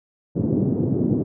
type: band-pass noise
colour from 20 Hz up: white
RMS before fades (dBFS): -21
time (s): 0.35-1.24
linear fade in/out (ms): 20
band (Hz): 110 to 330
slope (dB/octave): 24
effects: none